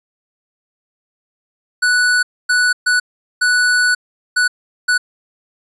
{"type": "tone bursts at uneven times", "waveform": "square", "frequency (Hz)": 1480, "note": "F#6", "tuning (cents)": 0, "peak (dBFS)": -12, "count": 6, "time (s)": [[1.82, 2.23], [2.49, 2.73], [2.86, 3], [3.41, 3.95], [4.36, 4.48], [4.88, 4.98]], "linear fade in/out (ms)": 10, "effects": ["resampled to 24000 Hz"]}